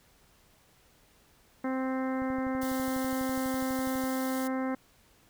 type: harmonic tone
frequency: 261.6 Hz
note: C4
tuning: in tune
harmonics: 1 / 2 / 3 / 4 / 5 / 6 / 7 / 8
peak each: -30 / -36 / -40 / -42 / -44 / -46 / -47 / -48 dBFS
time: 1.64-4.75 s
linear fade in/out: 5 ms
type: click train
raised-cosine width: 5 ms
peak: -34 dBFS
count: 23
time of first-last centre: 2.22-4.038 s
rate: 12.1 Hz
type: high-pass noise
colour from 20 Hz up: white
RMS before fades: -43 dBFS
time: 2.61-4.48 s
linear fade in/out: 10 ms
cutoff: 2900 Hz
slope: 96 dB/octave
effects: pink hiss -63 dBFS RMS until 5.29 s